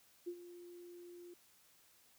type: tone with ADSR envelope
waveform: sine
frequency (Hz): 350.5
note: F4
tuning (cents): +6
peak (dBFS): -38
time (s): 0.26-1.34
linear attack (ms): 19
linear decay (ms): 68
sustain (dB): -13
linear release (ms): 5
effects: white hiss -68 dBFS RMS until 2.18 s